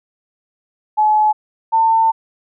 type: tone pair in turn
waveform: sine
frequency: 854 / 898.3 Hz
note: G#5 / A5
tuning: +48 / +36 cents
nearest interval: minor second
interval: 88 cents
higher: second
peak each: -10 dBFS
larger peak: neither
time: 0.97-1.33 / 1.72-2.12 s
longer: second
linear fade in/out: 20 ms
effects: none